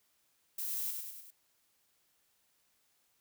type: noise with echo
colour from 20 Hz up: violet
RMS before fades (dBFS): -38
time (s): 0.58-0.91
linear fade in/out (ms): 5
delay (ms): 99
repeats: 4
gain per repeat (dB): -4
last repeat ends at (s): 1.306
effects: white hiss -74 dBFS RMS until 3.2 s